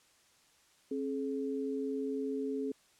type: tone pair together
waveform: sine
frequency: 269.2 / 426 Hz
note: C4 / G#4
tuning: +49 / +44 cents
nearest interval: minor sixth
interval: 795 cents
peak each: -35 / -36 dBFS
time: 0.91-2.72 s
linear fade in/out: 5 ms
effects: white hiss -66 dBFS RMS until 2.99 s + low-pass 9000 Hz 12 dB/octave